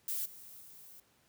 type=noise with level steps; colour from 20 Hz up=violet; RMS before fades=-36 / -52 / -54 dBFS; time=0.08-1 s; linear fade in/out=2 ms; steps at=0.25 / 0.6 s; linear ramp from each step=10 ms; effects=pink hiss -69 dBFS RMS until 1.28 s + high-pass 80 Hz 12 dB/octave